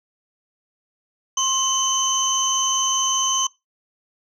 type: tone cluster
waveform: sine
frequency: 1062 / 3045 / 5980 / 6310 Hz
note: C6 / F#7 / F#8 / G8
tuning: +25 / +49 / +17 / +10 cents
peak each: -23 dBFS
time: 1.37-3.47 s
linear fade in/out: 5 ms
effects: noise-tail reverb RT60 0.2 s tail -21 dB re dry + tanh soft clip ceiling -9 dBFS